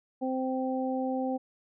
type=harmonic tone; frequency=260 Hz; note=C4; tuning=11 cents flat; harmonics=1 / 2 / 3; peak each=-30 / -33 / -35 dBFS; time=0.21-1.38 s; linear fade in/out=20 ms; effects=none